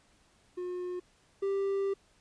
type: tone pair in turn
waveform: triangle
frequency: 359.5 / 393.4 Hz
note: F#4 / G4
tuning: -50 / +6 cents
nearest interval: major second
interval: 156 cents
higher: second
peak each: -32 / -26 dBFS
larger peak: second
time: 0.57-1 / 1.42-1.94 s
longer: second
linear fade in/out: 10 ms
effects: pink hiss -66 dBFS RMS until 2.2 s + resampled to 22050 Hz